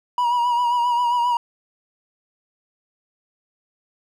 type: tone with vibrato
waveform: triangle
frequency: 964 Hz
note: B5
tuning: 42 cents flat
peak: -15 dBFS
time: 0.18-1.37 s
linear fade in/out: 2 ms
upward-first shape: sine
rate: 7.5 Hz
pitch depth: 41 cents each way
effects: none